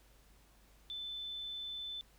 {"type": "tone", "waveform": "sine", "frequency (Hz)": 3520, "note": "A7", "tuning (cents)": 0, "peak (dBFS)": -40, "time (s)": [0.9, 2.01], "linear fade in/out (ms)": 0, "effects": ["added 50 Hz sine -64 dBFS peak until 2.18 s", "pink hiss -67 dBFS RMS until 2.18 s"]}